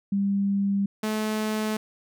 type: tone pair in turn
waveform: sine / sawtooth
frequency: 198.7 / 215.8 Hz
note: G3 / A3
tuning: +24 / -33 cents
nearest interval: minor second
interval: 143 cents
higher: second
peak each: -21 dBFS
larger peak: neither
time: 0.12-0.86 / 1.03-1.77 s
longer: neither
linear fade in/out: 5 ms
effects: none